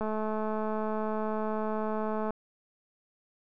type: click train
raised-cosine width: 1 ms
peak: -20 dBFS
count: 497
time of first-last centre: 0.01-2.306 s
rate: 216 Hz
effects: none